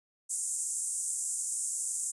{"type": "band-pass noise", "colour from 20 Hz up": "pink", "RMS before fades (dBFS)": -34, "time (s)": [0.29, 2.12], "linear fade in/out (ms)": 20, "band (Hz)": [7200, 9600], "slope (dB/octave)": 48, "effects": ["resampled to 24000 Hz"]}